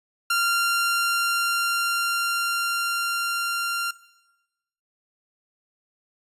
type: tone with level ramp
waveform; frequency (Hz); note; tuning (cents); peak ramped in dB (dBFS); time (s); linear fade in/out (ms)
sawtooth; 1386; F6; -14; -16 to -21; 0.3-3.91; 5
effects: noise-tail reverb RT60 1.0 s tail -18 dB re dry + resampled to 32000 Hz